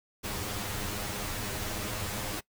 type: noise with comb filter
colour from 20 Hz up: pink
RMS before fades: -35 dBFS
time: 0.23-2.41 s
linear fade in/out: 20 ms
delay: 9.7 ms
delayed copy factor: +0.7
effects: noise-tail reverb RT60 0.1 s tail -21 dB re dry